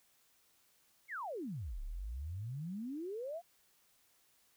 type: exponential two-way sweep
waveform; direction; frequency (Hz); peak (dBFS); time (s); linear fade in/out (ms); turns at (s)
sine; down then up; 2298 to 32.7 to 721; -39; 1.08-3.42; 50; 1.81
effects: white hiss -71 dBFS RMS until 4.56 s

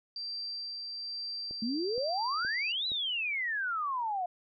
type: tone with tremolo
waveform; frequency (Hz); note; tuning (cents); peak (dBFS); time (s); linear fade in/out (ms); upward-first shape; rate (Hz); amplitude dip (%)
sine; 4699; D8; 0; -35; 0.16-2.72; 2; sine; 1.1; 25
type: click train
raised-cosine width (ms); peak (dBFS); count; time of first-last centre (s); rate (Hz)
2; -34; 4; 1.51-2.918; 2.13
type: exponential two-way sweep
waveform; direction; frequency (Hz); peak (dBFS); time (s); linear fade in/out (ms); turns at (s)
sine; up then down; 216.5 to 4044 to 699; -30; 1.62-4.26; 5; 2.87
effects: none

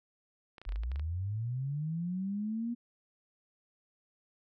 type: clicks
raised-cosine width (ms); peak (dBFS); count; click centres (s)
0.3; -33; 10; 0.582 / 0.616 / 0.652 / 0.691 / 0.722 / 0.759 / 0.835 / 0.917 / 0.959 / 0.996
type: linear sweep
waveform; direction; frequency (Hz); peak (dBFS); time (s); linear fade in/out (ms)
sine; up; 41.2 to 240.7; -32; 0.66-2.75; 20
effects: none

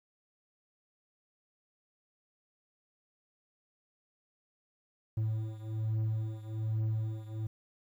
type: beating tone pair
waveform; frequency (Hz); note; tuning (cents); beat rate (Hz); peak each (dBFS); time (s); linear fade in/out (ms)
triangle; 109.3 / 110.5; A2 / A2; -11 / +8; 1.2; -31 / -34; 5.17-7.47; 5
effects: 11-bit

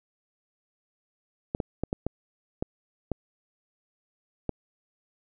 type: clicks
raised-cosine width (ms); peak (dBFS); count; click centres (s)
2; -14; 8; 1.549 / 1.602 / 1.836 / 1.929 / 2.066 / 2.625 / 3.117 / 4.493
effects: none

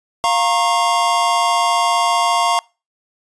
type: chord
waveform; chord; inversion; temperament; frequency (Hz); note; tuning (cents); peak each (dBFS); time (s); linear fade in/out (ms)
square; Bb minor; second; equal with one note detuned; 698.5 / 932.3 / 1087.2; F5 / Bb5 / Db6; 0 / 0 / -34; -19; 0.24-2.59; 0
effects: noise-tail reverb RT60 0.3 s tail -25 dB re dry + resampled to 22050 Hz

